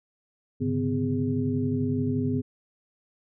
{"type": "tone cluster", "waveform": "sine", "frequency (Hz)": [103.6, 137.5, 148.9, 253.3, 410.3], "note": ["G#2", "C#3", "D3", "B3", "G#4"], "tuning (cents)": [-4, -14, 24, 44, -21], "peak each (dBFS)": [-30, -33, -33, -26, -33], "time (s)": [0.6, 2.42], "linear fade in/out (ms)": 20, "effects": []}